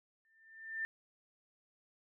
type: tone with exponential growth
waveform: sine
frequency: 1791 Hz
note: A6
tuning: 30 cents sharp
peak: -33 dBFS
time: 0.25-0.85 s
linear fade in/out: 0 ms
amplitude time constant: 130 ms
effects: none